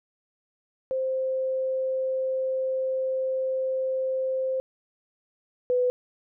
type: tone pair in turn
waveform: sine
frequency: 523.3 / 498.2 Hz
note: C5 / B4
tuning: 0 / +15 cents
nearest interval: minor second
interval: 85 cents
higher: first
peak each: -24 / -20 dBFS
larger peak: second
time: 0.91-4.6 / 5.7-5.9 s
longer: first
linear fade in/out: 0 ms
effects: none